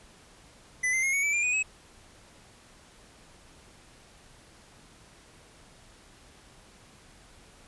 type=tone with pitch steps; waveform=square; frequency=2005 / 2077 / 2151 / 2229 / 2308 / 2391 / 2477 / 2566 Hz; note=B6 / C7 / C7 / C#7 / D7 / D7 / D#7 / E7; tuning=+26 / -13 / +47 / +9 / -31 / +30 / -8 / -47 cents; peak=-25 dBFS; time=0.83-1.63 s; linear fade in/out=10 ms; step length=100 ms; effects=pink hiss -55 dBFS RMS until 7.67 s + resampled to 24000 Hz

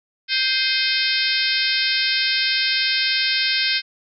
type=harmonic tone with a mistuned harmonic; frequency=523.3 Hz; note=C5; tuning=in tune; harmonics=3 / 4 / 5 / 6 / 7 / 8 / 9 / 10; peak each=-26 / -26 / -26 / -26 / -26 / -26 / -26 / -26 dBFS; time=0.28-3.82 s; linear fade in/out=50 ms; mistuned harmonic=5; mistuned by=-56 cents; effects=none

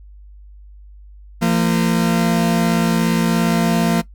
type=tone pair together; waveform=40% pulse; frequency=171.11 / 228.4 Hz; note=F3 / A#3; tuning=-35 / -35 cents; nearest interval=perfect fourth; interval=500 cents; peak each=-16 dBFS; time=1.41-4.02 s; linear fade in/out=20 ms; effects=noise-tail reverb RT60 0.1 s tail -18 dB re dry + added 50 Hz sine -38 dBFS peak until 4.14 s

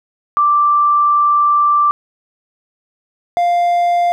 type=tone pair in turn; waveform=sine / triangle; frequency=1174.7 / 698.5 Hz; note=D6 / F5; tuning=0 / 0 cents; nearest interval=major sixth; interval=900 cents; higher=first; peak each=-9 dBFS; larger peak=neither; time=0.37-1.91 / 3.37-4.12 s; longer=first; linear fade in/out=0 ms; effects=none

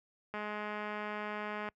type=click train; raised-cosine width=0.5 ms; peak=-25 dBFS; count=284; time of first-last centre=0.34-1.688 s; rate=210 Hz; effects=noise-tail reverb RT60 0.1 s tail -25 dB re dry + high-pass 60 Hz 12 dB/octave

